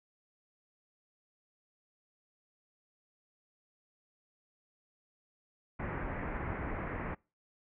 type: low-pass noise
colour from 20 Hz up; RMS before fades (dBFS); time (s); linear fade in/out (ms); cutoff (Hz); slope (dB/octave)
pink; -38; 5.79-7.15; 10; 2200; 48
effects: noise-tail reverb RT60 0.3 s tail -25 dB re dry